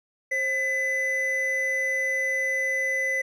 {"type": "tone pair together", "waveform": "triangle", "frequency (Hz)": [531.1, 2007], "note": ["C5", "B6"], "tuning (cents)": [26, 27], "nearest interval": "octave + major seventh", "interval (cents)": 2301, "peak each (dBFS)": [-30, -22], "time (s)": [0.31, 3.22], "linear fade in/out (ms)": 10, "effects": []}